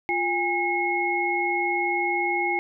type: tone cluster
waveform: sine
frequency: 350.3 / 815 / 2169 Hz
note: F4 / G#5 / C#7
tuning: +5 / -33 / -38 cents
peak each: -28 / -26 / -25 dBFS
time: 0.09-2.59 s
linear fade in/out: 0 ms
effects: none